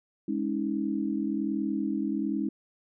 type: chord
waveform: sine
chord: Ab suspended fourth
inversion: none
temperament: equal with one note detuned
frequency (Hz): 207.7 / 277.2 / 318.4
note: Ab3 / Db4 / Eb4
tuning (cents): 0 / 0 / +40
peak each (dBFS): -31 / -31 / -31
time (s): 0.28-2.49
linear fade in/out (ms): 5
effects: none